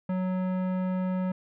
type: tone with tanh clipping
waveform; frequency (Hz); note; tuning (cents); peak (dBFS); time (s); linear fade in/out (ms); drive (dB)
sine; 185; F#3; 0; -28; 0.09-1.32; 5; 16
effects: none